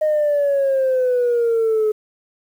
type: exponential sweep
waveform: sine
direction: down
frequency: 621 to 425.1 Hz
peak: -13 dBFS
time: 0.01-1.92 s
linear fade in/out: 10 ms
effects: tanh soft clip ceiling -12 dBFS + 8-bit